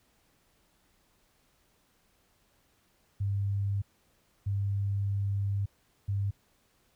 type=tone bursts at uneven times; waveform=sine; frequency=99.7 Hz; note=G2; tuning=30 cents sharp; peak=-27 dBFS; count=3; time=3.2-3.82 / 4.46-5.66 / 6.08-6.31 s; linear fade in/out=10 ms; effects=pink hiss -69 dBFS RMS until 6.95 s